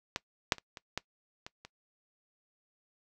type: clicks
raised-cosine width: 0.2 ms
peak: -14 / -6 / -28 / -26 / -15 / -25 / -29 dBFS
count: 7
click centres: 0.161 / 0.522 / 0.583 / 0.772 / 0.976 / 1.465 / 1.65 s
effects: noise-tail reverb RT60 0.1 s tail -21 dB re dry